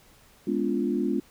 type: chord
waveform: sine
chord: G# diminished seventh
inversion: none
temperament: equal with one note detuned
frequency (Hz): 207.7 / 246.9 / 287.3 / 349.2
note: G#3 / B3 / D4 / F4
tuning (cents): 0 / 0 / -38 / 0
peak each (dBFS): -29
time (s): 0.47-1.2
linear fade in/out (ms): 5
effects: pink hiss -57 dBFS RMS until 1.3 s